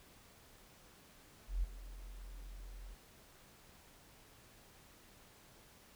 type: tone with ADSR envelope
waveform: sine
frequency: 43.62 Hz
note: F1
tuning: 1 cent flat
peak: -30 dBFS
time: 1.47-2.95 s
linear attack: 160 ms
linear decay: 20 ms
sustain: -17 dB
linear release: 17 ms
effects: pink hiss -62 dBFS RMS until 5.95 s